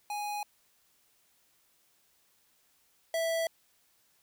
square tone pair in turn, 829 / 658 Hz, G#5 / E5, -3 / -3 cents, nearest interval major third, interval 400 cents, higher first, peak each -34 / -29 dBFS, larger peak second, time 0.1-0.43 / 3.14-3.47 s, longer neither, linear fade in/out 2 ms, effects white hiss -69 dBFS RMS until 4.22 s

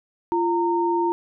sine tone pair together, 344.6 / 920 Hz, F4 / A#5, -23 / -23 cents, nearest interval octave + perfect fourth, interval 1700 cents, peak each -21 / -22 dBFS, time 0.32-1.12 s, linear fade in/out 0 ms, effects none

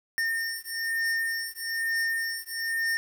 square beating tone pair, 1821 / 1822.1 Hz, A#6 / A#6, -41 / -40 cents, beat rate 1.1 Hz, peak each -31 dBFS, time 0.18-2.97 s, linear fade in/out 0 ms, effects 9-bit

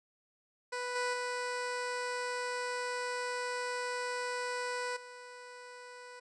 15% pulse tone with level steps, 493.9 Hz, B4, in tune, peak -29 / -25 / -28 / -41 dBFS, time 0.72-6.2 s, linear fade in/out 10 ms, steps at 0.95 / 1.13 / 4.96 s, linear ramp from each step 10 ms, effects resampled to 22050 Hz

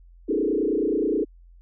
sine tone with frequency modulation, 365.3 Hz, F#4, 22 cents flat, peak -20 dBFS, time 0.28-1.25 s, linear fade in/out 20 ms, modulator 29.5 Hz, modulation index 3, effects added 43 Hz sine -47 dBFS peak until 1.61 s

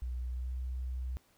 sine tone with pitch glide, 61.74 to 63.33 Hz, B1 to B1, 0 to +44 cents, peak -34 dBFS, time 0.02-1.17 s, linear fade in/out 0 ms, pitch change +44 cents, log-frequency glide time 0.26-0.55 s, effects pink hiss -68 dBFS RMS until 1.37 s

